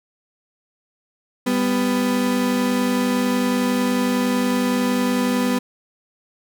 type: tone pair together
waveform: 35% pulse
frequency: 197.88 / 248.8 Hz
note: G3 / B3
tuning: +17 / +13 cents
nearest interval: major third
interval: 396 cents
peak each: -22 / -17 dBFS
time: 1.46-5.59 s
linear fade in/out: 10 ms
effects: none